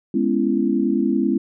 sine chord, C# minor seventh, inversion second, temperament equal with one note detuned, 207.7 / 246.9 / 277.2 / 334.8 Hz, G#3 / B3 / C#4 / E4, 0 / 0 / 0 / +27 cents, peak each -22 dBFS, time 0.14-1.38 s, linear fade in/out 5 ms, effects none

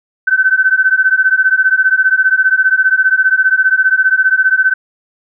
sine beating tone pair, 1520 / 1535 Hz, F#6 / G6, +46 / -37 cents, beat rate 15 Hz, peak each -11 dBFS, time 0.27-4.74 s, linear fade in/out 10 ms, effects none

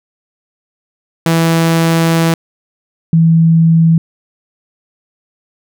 sawtooth / sine tone pair in turn, 164.81 / 163.96 Hz, E3 / E3, 0 / -9 cents, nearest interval unison, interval 9 cents, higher first, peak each -5 dBFS, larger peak neither, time 1.26-2.34 / 3.13-3.98 s, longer first, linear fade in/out 2 ms, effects none

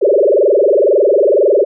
sine tone with frequency modulation, 485.8 Hz, B4, 29 cents flat, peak -7 dBFS, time 0.01-1.65 s, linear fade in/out 20 ms, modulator 22 Hz, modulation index 5, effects none

